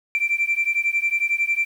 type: beating tone pair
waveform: sine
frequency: 2344 / 2355 Hz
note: D7 / D7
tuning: -4 / +4 cents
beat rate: 11 Hz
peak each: -21 dBFS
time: 0.15-1.65 s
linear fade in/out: 0 ms
effects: tanh soft clip ceiling -13 dBFS + 8-bit